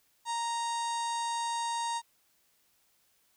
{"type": "harmonic tone", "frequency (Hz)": 932.3, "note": "A#5", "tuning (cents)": 0, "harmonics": [1, 2, 3, 4, 5, 6, 7, 8, 9, 10], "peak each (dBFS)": [-31, -45, -49, -42, -47, -51, -45, -50, -47, -50], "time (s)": [0.25, 2.02], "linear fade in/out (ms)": 50, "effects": ["white hiss -70 dBFS RMS until 3.36 s"]}